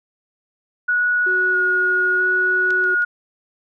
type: tone with vibrato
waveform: sine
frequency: 1453 Hz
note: F#6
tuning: 32 cents flat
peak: -15 dBFS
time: 0.88-3.05 s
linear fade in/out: 10 ms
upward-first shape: square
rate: 0.76 Hz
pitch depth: 12 cents each way
type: tone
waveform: triangle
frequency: 370 Hz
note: F#4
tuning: in tune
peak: -23 dBFS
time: 1.26-2.95 s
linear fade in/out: 10 ms
type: clicks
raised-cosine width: 0.2 ms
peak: -17 / -26 / -27 dBFS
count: 3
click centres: 2.706 / 2.84 / 3.022 s
effects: none